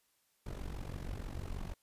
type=noise with amplitude modulation; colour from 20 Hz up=brown; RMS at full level=-38 dBFS; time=0.46-1.74 s; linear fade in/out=5 ms; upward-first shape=sine; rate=46.3 Hz; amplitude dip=80%; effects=white hiss -75 dBFS RMS until 1.82 s + resampled to 32000 Hz